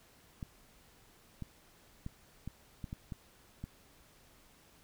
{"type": "clicks", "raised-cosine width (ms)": 5, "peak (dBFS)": -28, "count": 8, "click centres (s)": [0.428, 1.423, 2.064, 2.476, 2.842, 2.929, 3.122, 3.64], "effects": ["pink hiss -63 dBFS RMS until 4.83 s"]}